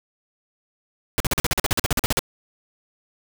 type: noise bursts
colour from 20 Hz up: pink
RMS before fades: -20 dBFS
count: 16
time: 1.18-2.192 s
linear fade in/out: 0 ms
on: 22 ms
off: 44 ms
effects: none

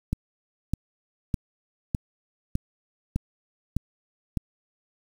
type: click train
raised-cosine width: 5 ms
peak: -12 dBFS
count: 8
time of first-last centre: 0.13-4.372 s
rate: 1.65 Hz
effects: 7-bit

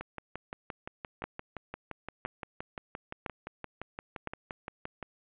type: two click trains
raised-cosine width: 0.5 ms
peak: -23 / -19 dBFS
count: 30 / 4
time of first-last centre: 0.01-5.027 / 1.24-4.273 s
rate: 5.78 / 0.989 Hz
effects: resampled to 8000 Hz + 8-bit

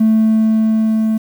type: tone with level ramp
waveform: triangle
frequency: 220 Hz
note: A3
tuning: in tune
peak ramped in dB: -5 to -10 dBFS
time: 0-1.18 s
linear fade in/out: 10 ms
effects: tanh soft clip ceiling -4 dBFS + 7-bit

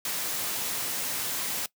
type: noise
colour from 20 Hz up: white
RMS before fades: -31 dBFS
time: 0.05-1.66 s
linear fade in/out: 2 ms
effects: noise-tail reverb RT60 0.1 s tail -20 dB re dry + high-pass 100 Hz 12 dB/octave

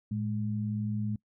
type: tone pair together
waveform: sine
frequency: 111 / 209.4 Hz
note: A2 / G#3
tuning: +16 / +15 cents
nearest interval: major seventh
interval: 1099 cents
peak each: -32 / -32 dBFS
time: 0.11-1.16 s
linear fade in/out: 5 ms
effects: noise-tail reverb RT60 0.1 s tail -23 dB re dry

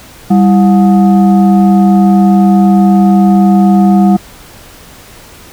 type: tone with frequency modulation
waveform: sine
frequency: 196 Hz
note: G3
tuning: in tune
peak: -3 dBFS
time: 0.3-4.17 s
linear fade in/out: 10 ms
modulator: 528 Hz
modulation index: 0.64
effects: pink hiss -35 dBFS RMS until 5.52 s

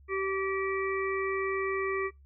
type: harmonic tone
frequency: 386.4 Hz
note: G4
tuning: 25 cents flat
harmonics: 1 / 3 / 5 / 6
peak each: -30 / -35 / -37 / -38 dBFS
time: 0.08-2.11 s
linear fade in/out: 50 ms
effects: noise-tail reverb RT60 0.2 s tail -24 dB re dry + added 69 Hz sine -53 dBFS peak until 2.25 s

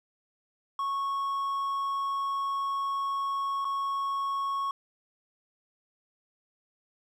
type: tone with dropouts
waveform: triangle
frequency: 1103 Hz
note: C#6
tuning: 9 cents flat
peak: -26 dBFS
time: 0.79-4.71 s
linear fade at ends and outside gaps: 2 ms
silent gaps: 3.646-3.651 s
effects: none

